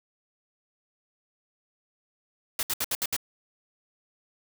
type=noise bursts; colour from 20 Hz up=white; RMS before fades=-28 dBFS; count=6; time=2.59-3.165 s; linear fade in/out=2 ms; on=40 ms; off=67 ms; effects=none